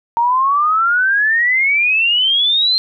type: exponential sweep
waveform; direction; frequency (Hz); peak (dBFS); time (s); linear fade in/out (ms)
sine; up; 920 to 4186; -11; 0.17-2.78; 0
effects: none